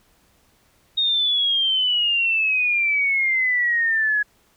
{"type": "exponential sweep", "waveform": "sine", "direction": "down", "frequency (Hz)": [3729, 1674], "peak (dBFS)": -17, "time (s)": [0.97, 4.23], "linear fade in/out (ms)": 10, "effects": ["pink hiss -60 dBFS RMS until 4.56 s"]}